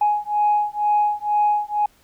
sine beating tone pair, 834 / 836.1 Hz, G#5 / G#5, +7 / +11 cents, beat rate 2.1 Hz, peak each -19 dBFS, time 0.01-1.86 s, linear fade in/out 5 ms, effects tanh soft clip ceiling -10 dBFS + pink hiss -57 dBFS RMS until 2.03 s

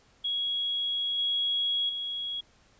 sine tone with level steps, 3322 Hz, G#7, in tune, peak -27 / -25 / -31 dBFS, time 0.24-2.41 s, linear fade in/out 10 ms, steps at 1.18 / 1.89 s, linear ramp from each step 5 ms, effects pink hiss -62 dBFS RMS until 2.79 s + resampled to 16000 Hz

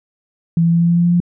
sine tone with pitch steps, 167 / 168.06 / 169.14 / 170.21 / 171.3 / 172.39 / 173.49 / 174.6 Hz, E3 / E3 / E3 / F3 / F3 / F3 / F3 / F3, +23 / +34 / +45 / -44 / -33 / -22 / -11 / 0 cents, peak -10 dBFS, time 0.57-1.202 s, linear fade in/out 2 ms, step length 79 ms, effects none

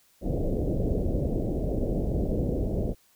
pink low-pass noise, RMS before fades -27 dBFS, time 0.21-2.95 s, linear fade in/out 50 ms, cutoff 610 Hz, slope 48 dB/octave, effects white hiss -63 dBFS RMS until 3.15 s

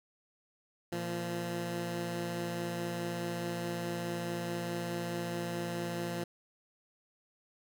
15% pulse tone pair together, 116.54 / 172.45 Hz, A#2 / F3, 0 / -22 cents, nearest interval perfect fifth, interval 678 cents, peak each -35 / -29 dBFS, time 0.92-6.24 s, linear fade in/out 5 ms, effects none

